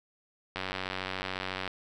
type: click train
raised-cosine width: 0.3 ms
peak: -17 dBFS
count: 106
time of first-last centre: 0.56-1.677 s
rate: 94 Hz
effects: none